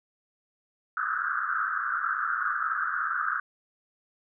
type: band-pass noise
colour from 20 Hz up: pink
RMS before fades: -29 dBFS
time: 0.97-3.4 s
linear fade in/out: 2 ms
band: 1200 to 1600 Hz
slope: 96 dB/octave
effects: none